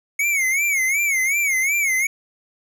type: tone with vibrato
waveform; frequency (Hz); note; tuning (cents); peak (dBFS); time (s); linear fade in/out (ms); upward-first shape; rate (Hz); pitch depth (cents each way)
square; 2200; C#7; -14; -18; 0.19-2.07; 5; sine; 2.7; 130
effects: none